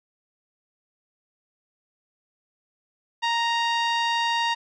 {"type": "tone with low-pass filter", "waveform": "sawtooth", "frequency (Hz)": 932.3, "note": "A#5", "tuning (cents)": 0, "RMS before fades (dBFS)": -24, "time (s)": [3.22, 4.55], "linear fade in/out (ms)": 20, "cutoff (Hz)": 4000, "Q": 1.6, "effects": []}